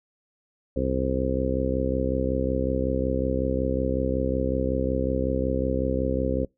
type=harmonic tone; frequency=65.41 Hz; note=C2; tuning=in tune; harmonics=1 / 2 / 3 / 4 / 5 / 6 / 7 / 8; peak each=-29 / -32 / -33 / -29 / -34 / -34 / -31 / -29 dBFS; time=0.76-6.45 s; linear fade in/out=5 ms; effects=noise-tail reverb RT60 0.2 s tail -24 dB re dry